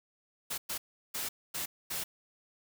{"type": "noise bursts at uneven times", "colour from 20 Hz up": "white", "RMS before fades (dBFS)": -36, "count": 5, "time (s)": [[0.5, 0.58], [0.69, 0.78], [1.14, 1.29], [1.54, 1.66], [1.9, 2.04]], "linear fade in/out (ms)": 10, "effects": []}